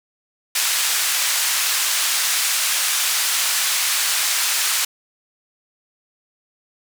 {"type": "band-pass noise", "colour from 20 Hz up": "white", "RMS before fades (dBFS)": -20, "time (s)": [0.55, 4.85], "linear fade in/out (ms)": 5, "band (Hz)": [1200, 10000], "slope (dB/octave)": 12, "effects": []}